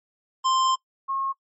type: tone pair in turn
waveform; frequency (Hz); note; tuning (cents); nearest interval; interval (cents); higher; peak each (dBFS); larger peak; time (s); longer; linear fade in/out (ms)
square / sine; 1046.5 / 1082.8; C6 / C#6; 0 / -41; minor second; 59; second; -20 / -24; first; 0.44-0.76 / 1.08-1.33; first; 20
effects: noise-tail reverb RT60 0.1 s tail -20 dB re dry + MP3 32 kbps